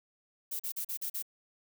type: noise bursts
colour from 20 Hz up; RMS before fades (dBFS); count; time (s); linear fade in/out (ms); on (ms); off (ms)
violet; -36; 6; 0.51-1.226; 10; 86; 40
effects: none